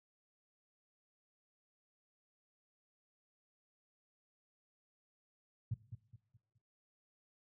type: tone with echo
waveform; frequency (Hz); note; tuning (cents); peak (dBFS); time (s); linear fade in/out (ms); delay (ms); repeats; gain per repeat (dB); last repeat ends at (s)
sine; 113.8; A#2; -41; -33; 5.71-5.74; 5; 210; 4; -9; 6.58
effects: noise-tail reverb RT60 0.6 s tail -18 dB re dry + high-pass 60 Hz 12 dB/octave